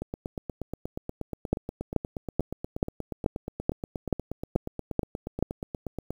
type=two click trains; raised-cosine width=2 ms; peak=-19 / -9 dBFS; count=52 / 10; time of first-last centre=0.02-6.106 / 1.53-5.426 s; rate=8.38 / 2.31 Hz; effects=8-bit